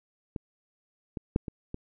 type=clicks; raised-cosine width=3 ms; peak=-21 / -21 / -10 / -22 / -22 dBFS; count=5; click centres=0.362 / 1.172 / 1.361 / 1.482 / 1.744 s; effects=none